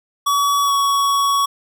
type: tone with pitch glide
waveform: square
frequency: 1135 to 1120 Hz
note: C#6 to C#6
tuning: +41 to +18 cents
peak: -15 dBFS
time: 0.26-1.46 s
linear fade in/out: 10 ms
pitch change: -23 cents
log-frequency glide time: 0.63-0.72 s
effects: none